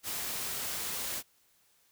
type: noise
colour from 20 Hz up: white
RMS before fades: -36 dBFS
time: 0.03-1.23 s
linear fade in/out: 50 ms
effects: white hiss -68 dBFS RMS until 1.91 s